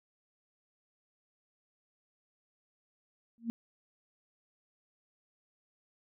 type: tone with exponential growth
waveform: sine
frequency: 231.3 Hz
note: A#3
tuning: 13 cents flat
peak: -27 dBFS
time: 3.38-3.5 s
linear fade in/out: 0 ms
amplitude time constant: 26 ms
effects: none